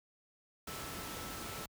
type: tone in noise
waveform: sine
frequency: 1318.5 Hz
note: E6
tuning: in tune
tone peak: -51 dBFS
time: 0.67-1.66 s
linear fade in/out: 5 ms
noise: pink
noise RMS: -43 dBFS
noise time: 0.67-1.66 s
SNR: -11 dB
effects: high-pass 60 Hz 12 dB/octave